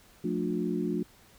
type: harmonic tone with a mistuned harmonic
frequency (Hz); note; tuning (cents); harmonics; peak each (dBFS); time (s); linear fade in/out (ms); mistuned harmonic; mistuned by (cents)
59.6; A#1; +39; 3 / 4 / 5 / 6; -33 / -33 / -33 / -33; 0.24-1.03; 5; 4; -130
effects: pink hiss -58 dBFS RMS until 1.38 s